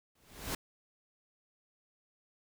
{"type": "noise with exponential growth", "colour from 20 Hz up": "pink", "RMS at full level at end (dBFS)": -33, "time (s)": [0.15, 0.55], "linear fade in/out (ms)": 5, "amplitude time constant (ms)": 85, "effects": []}